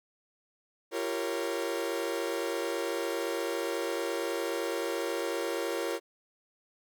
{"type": "chord", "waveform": "40% pulse", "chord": "G half-diminished seventh", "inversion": "third", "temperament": "equal with one note detuned", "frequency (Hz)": [342.4, 392, 466.2, 554.4], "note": ["F4", "G4", "Bb4", "Db5"], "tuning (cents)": [-34, 0, 0, 0], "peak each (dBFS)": [-35, -37, -34, -36], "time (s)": [0.91, 6], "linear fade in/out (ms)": 50, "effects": []}